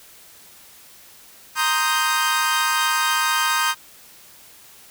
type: chord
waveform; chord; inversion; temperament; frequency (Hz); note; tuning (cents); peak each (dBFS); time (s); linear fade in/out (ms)
sawtooth; C minor seventh; third; equal; 932.3 / 1046.5 / 1244.5 / 1568; Bb5 / C6 / Eb6 / G6; 0 / 0 / 0 / 0; -21 / -23 / -19 / -19; 1.55-3.75; 50
effects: white hiss -47 dBFS RMS until 4.9 s